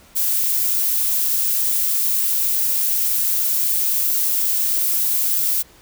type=noise; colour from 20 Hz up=violet; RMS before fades=-19 dBFS; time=0.15-5.63 s; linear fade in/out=20 ms; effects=pink hiss -49 dBFS RMS until 5.81 s